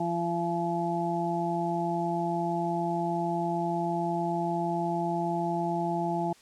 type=harmonic tone; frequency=170.7 Hz; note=F3; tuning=39 cents flat; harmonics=1 / 2 / 4 / 5; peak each=-32 / -32 / -32 / -32 dBFS; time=0-6.33 s; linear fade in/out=5 ms; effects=white hiss -57 dBFS RMS until 6.41 s + low-pass 8000 Hz 12 dB/octave